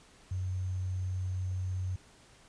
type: tone with sample-and-hold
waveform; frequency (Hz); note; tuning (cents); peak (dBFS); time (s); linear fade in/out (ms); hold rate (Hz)
sine; 92.6; F#2; +2; -31; 0.31-1.96; 5; 6300
effects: pink hiss -59 dBFS RMS until 2.48 s + resampled to 22050 Hz